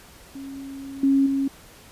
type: tone with level steps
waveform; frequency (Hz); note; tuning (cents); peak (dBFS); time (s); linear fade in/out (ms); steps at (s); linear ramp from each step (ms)
sine; 273.4; C#4; -24; -33 / -15 / -20; 0.35-1.48; 5; 1.03 / 1.26; 5
effects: pink hiss -48 dBFS RMS until 1.91 s + resampled to 32000 Hz